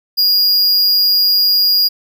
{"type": "tone", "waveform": "square", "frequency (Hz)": 4854, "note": "D#8", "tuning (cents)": -44, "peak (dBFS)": -10, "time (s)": [0.17, 1.89], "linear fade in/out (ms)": 20, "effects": []}